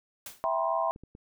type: noise with exponential decay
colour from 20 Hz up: white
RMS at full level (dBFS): -38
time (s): 0.26-0.47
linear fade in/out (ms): 2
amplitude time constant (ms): 45
type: chord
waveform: sine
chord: C major seventh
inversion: first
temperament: equal with one note detuned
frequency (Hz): 659.3 / 784 / 963.5 / 1046.5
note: E5 / G5 / B5 / C6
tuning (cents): 0 / 0 / -43 / 0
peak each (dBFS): -29 / -33 / -32 / -31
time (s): 0.44-0.91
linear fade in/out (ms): 0
type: clicks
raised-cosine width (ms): 3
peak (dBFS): -34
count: 3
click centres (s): 0.961 / 1.036 / 1.151
effects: none